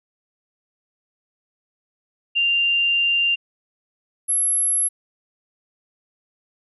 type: tone pair in turn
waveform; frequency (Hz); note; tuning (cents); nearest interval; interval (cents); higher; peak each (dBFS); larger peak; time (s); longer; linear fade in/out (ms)
sine; 2787 / 11148; F7 / F9; -4 / -4; 2 octaves; 2400; second; -16 / -17; first; 2.35-3.36 / 4.28-4.89; first; 20
effects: none